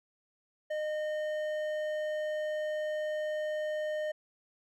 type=tone with hard clipping; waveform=sine; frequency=612 Hz; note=D#5; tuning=29 cents flat; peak=-33 dBFS; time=0.7-4.12 s; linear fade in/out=10 ms; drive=8 dB; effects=none